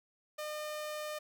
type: tone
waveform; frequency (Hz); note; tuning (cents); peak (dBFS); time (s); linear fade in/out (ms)
sawtooth; 606; D#5; -46; -34; 0.38-1.19; 10
effects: none